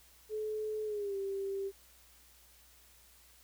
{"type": "tone with pitch glide", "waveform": "sine", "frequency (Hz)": [429.9, 391.9], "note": ["A4", "G4"], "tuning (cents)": [-40, 0], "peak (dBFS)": -34, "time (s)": [0.29, 1.72], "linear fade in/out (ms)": 50, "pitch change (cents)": -160, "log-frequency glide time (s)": [0.85, 1.16], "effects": ["added 60 Hz sine -66 dBFS peak until 3.43 s", "white hiss -62 dBFS RMS until 3.43 s"]}